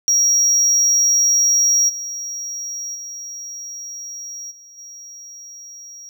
triangle tone with level steps, 5660 Hz, F8, 22 cents sharp, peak -11 / -24 / -28 / -40 / -34 dBFS, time 0.08-6.09 s, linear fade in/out 0 ms, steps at 1.88 / 2.94 / 4.5 / 4.77 s, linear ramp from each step 20 ms, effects none

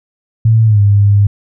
sine tone with pitch glide, 112 to 101.52 Hz, A2 to G#2, +31 to -39 cents, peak -5 dBFS, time 0.45-1.27 s, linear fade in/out 5 ms, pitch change -170 cents, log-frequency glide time 0.65-0.8 s, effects none

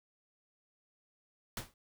pink noise with exponential decay, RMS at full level -35 dBFS, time 1.57-1.74 s, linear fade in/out 2 ms, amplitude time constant 35 ms, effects none

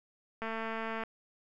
click train, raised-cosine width 0.5 ms, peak -23 dBFS, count 139, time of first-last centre 0.42-1.036 s, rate 224 Hz, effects none

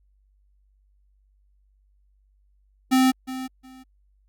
square tone with echo, 259.7 Hz, C4, 13 cents flat, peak -16 dBFS, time 2.91-3.12 s, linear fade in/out 20 ms, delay 360 ms, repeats 2, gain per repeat -14 dB, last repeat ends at 3.84 s, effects added 49 Hz sine -59 dBFS peak until 4.28 s + Opus 48 kbps

